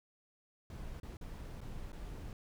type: noise with dropouts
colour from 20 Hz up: brown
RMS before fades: -45 dBFS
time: 0.7-2.33 s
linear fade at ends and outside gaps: 2 ms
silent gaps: 1-1.031 / 1.17-1.211 / 1.607-1.613 / 1.92-1.929 s
effects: none